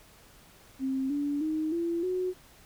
sine tone with pitch steps, 265.6 / 288 / 312.2 / 338.5 / 367 Hz, C4 / D4 / D#4 / E4 / F#4, +26 / -34 / +6 / +46 / -14 cents, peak -27 dBFS, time 0.79-2.34 s, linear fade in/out 50 ms, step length 310 ms, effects pink hiss -56 dBFS RMS until 2.65 s

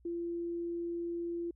sine tone, 341.9 Hz, F4, 37 cents flat, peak -34 dBFS, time 0.05-1.51 s, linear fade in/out 5 ms, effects added 60 Hz sine -61 dBFS peak until 1.55 s

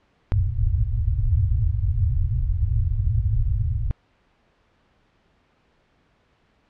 white low-pass noise, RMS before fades -21 dBFS, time 0.32-3.91 s, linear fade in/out 0 ms, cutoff 120 Hz, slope 96 dB/octave, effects pink hiss -63 dBFS RMS until 6.69 s + low-pass 3000 Hz 12 dB/octave

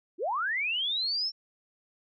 sine linear sweep, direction up, 293.7 to 5440 Hz, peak -27 dBFS, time 0.18-1.32 s, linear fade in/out 50 ms, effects none

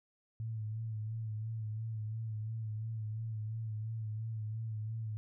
sine tone with vibrato, 110 Hz, A2, in tune, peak -36 dBFS, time 0.4-5.17 s, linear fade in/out 0 ms, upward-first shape sine, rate 2.9 Hz, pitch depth 46 cents each way, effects none

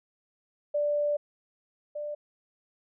sine tone pair in turn, 587.3 / 592.1 Hz, D5 / D5, 0 / +14 cents, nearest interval unison, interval 14 cents, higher second, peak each -24 / -32 dBFS, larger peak first, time 0.74-1.17 / 1.95-2.15 s, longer first, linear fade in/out 10 ms, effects none

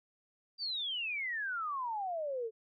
sine exponential sweep, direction down, 4769 to 430.9 Hz, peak -34 dBFS, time 0.58-2.51 s, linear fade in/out 50 ms, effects none

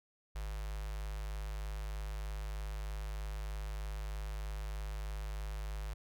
square tone with notch filter, 51.6 Hz, G#1, 10 cents flat, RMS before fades -40 dBFS, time 0.35-5.94 s, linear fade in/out 10 ms, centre 250 Hz, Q 0.5, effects none

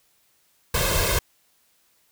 pink noise with comb filter, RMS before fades -22 dBFS, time 0.74-1.19 s, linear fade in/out 5 ms, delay 1.9 ms, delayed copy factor +0.9, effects white hiss -64 dBFS RMS until 2.11 s

